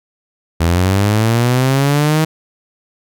sawtooth linear sweep, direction up, 81 to 159.2 Hz, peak -7 dBFS, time 0.6-2.25 s, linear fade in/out 10 ms, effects none

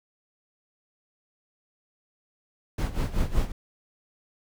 brown noise with tremolo, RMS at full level -23 dBFS, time 2.78-3.52 s, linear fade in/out 5 ms, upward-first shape sine, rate 5.3 Hz, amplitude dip 80%, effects none

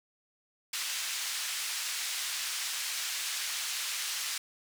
white band-pass noise, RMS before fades -35 dBFS, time 0.73-4.38 s, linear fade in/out 5 ms, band 1600 to 7400 Hz, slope 12 dB/octave, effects none

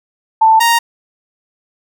sine / sawtooth tone pair in turn, 886 / 932.2 Hz, A5 / A#5, +12 / 0 cents, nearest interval minor second, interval 88 cents, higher second, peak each -5 dBFS, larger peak neither, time 0.41-0.6 / 0.6-0.79 s, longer neither, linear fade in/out 10 ms, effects none

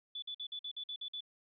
sine tone bursts, 3466 Hz, A7, 27 cents flat, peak -39 dBFS, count 9, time 0.15-1.207 s, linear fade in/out 5 ms, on 73 ms, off 50 ms, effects none

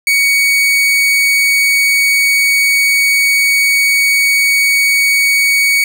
40% pulse tone, 2242 Hz, C#7, 19 cents sharp, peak -8 dBFS, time 0.07-5.84 s, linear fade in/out 2 ms, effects none

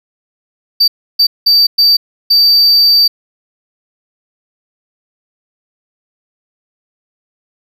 triangle tone bursts at uneven times, 4635 Hz, D8, 24 cents flat, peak -4 dBFS, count 5, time 0.8-0.88 / 1.19-1.27 / 1.46-1.67 / 1.78-1.97 / 2.3-3.08 s, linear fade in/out 10 ms, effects none

